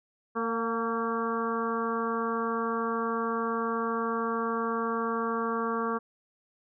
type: harmonic tone with a mistuned harmonic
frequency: 228.4 Hz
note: A#3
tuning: 35 cents flat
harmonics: 1 / 2 / 3 / 4 / 5 / 6 / 7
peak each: -33 / -32 / -41 / -38 / -32 / -37 / -42 dBFS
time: 0.35-5.99 s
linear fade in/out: 20 ms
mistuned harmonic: 3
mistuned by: +39 cents
effects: none